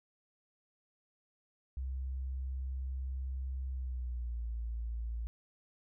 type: tone with pitch glide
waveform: sine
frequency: 65.41 to 57.27 Hz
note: C2 to A#1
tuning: 0 to -30 cents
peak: -35 dBFS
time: 1.77-5.27 s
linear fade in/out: 0 ms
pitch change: -230 cents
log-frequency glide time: 3.69-4.48 s
effects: none